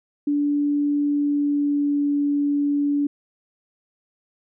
sine tone with pitch glide, 290 to 287.7 Hz, D4 to D4, -22 to -36 cents, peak -18 dBFS, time 0.27-3.07 s, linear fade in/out 5 ms, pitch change -14 cents, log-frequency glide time 1.02-2.12 s, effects none

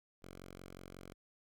5% pulse tone, 45.53 Hz, F#1, 27 cents flat, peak -39 dBFS, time 0.22-1.14 s, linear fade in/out 10 ms, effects none

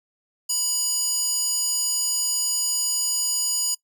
square tone with high-pass filter, 981 Hz, B5, 12 cents flat, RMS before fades -24 dBFS, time 0.49-3.75 s, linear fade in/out 10 ms, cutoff 6300 Hz, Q 3, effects noise-tail reverb RT60 0.1 s tail -22 dB re dry

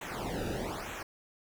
brown noise with flanger, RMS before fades -37 dBFS, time 0.01-1.03 s, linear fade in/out 5 ms, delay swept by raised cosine 0.2 to 0.95 ms, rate 1.1 Hz, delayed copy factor -0.95, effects none

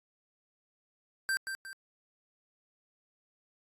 square tone with echo, 1568 Hz, G6, in tune, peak -29 dBFS, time 1.29-1.37 s, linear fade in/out 0 ms, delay 180 ms, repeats 2, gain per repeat -7 dB, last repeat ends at 1.73 s, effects AAC 48 kbps

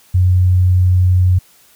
sine tone, 91.2 Hz, F#2, 24 cents flat, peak -8 dBFS, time 0.14-1.39 s, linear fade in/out 10 ms, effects white hiss -49 dBFS RMS until 1.75 s

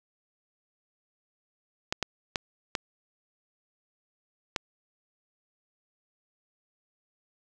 clicks, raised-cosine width 0.2 ms, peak -10 dBFS, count 5, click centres 1.925 / 2.027 / 2.358 / 2.752 / 4.562 s, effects none

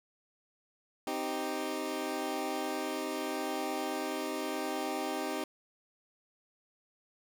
20% pulse chord, C minor, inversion none, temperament equal, 261.6 / 311.1 / 392 Hz, C4 / Eb4 / G4, 0 / 0 / 0 cents, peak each -34 / -32 / -33 dBFS, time 1.07-5.44 s, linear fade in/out 2 ms, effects none

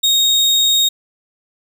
35% pulse tone, 3729 Hz, A#7, in tune, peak -9 dBFS, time 0.03-0.89 s, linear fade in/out 10 ms, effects none

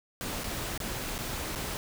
pink noise with dropouts, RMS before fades -35 dBFS, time 0.21-1.77 s, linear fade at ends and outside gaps 0 ms, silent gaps 0.436-0.442 / 0.777-0.802 / 1.181-1.188 / 1.551-1.558 s, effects none

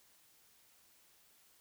silence, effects white hiss -67 dBFS RMS until 1.6 s

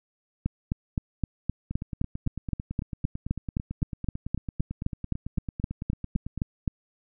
two click trains, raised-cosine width 5 ms, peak -13 / -20 dBFS, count 25 / 43, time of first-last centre 0.46-6.678 / 1.71-6.377 s, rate 3.86 / 9 Hz, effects none

